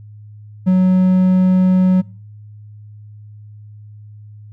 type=tone; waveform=triangle; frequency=185 Hz; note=F#3; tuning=in tune; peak=-7 dBFS; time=0.66-2.02 s; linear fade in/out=20 ms; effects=noise-tail reverb RT60 0.5 s tail -26 dB re dry + added 105 Hz sine -35 dBFS peak until 4.52 s